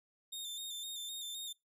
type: tone with vibrato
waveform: sawtooth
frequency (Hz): 3630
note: A#7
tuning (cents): -47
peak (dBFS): -38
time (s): 0.32-1.53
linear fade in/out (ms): 10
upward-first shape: square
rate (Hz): 3.9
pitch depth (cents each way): 35
effects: noise-tail reverb RT60 0.2 s tail -23 dB re dry